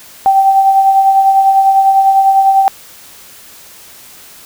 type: tone with tremolo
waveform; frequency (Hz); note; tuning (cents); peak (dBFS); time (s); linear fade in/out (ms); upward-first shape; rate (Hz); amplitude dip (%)
sine; 778; G5; -13; -3; 0.26-2.68; 0; triangle; 10; 50
effects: white hiss -37 dBFS RMS until 4.45 s